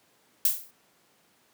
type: noise with exponential decay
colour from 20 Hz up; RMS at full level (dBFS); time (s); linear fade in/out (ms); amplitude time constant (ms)
violet; -19; 0.45-0.71; 2; 56
effects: pink hiss -64 dBFS RMS until 1.53 s + high-pass 200 Hz 12 dB/octave